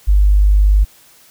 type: tone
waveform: sine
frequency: 50.2 Hz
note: G1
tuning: 42 cents sharp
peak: -7 dBFS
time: 0.07-0.85 s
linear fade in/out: 20 ms
effects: white hiss -47 dBFS RMS until 1.3 s